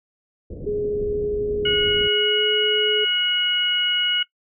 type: low-pass noise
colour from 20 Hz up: pink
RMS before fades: -33 dBFS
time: 0.5-2.08 s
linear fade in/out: 5 ms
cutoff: 520 Hz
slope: 48 dB/octave
type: tone with pitch glide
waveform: sine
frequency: 416.1 to 424.4 Hz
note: G#4 to G#4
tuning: +3 to +38 cents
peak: -21 dBFS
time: 0.66-3.05 s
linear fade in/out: 10 ms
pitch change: +35 cents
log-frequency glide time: 2.04-2.47 s
type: harmonic tone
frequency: 727 Hz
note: F#5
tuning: 31 cents flat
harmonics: 2 / 3 / 4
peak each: -27 / -29 / -20 dBFS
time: 1.65-4.23 s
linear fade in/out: 5 ms
effects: noise-tail reverb RT60 0.1 s tail -19 dB re dry